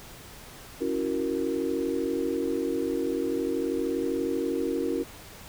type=chord; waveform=sine; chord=F# dominant seventh; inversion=second; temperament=equal; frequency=277.2 / 329.6 / 370 / 466.2 Hz; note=C#4 / E4 / F#4 / A#4; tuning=0 / 0 / 0 / 0 cents; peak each=-31 dBFS; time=0.8-5.04 s; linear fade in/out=20 ms; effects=pink hiss -46 dBFS RMS until 5.48 s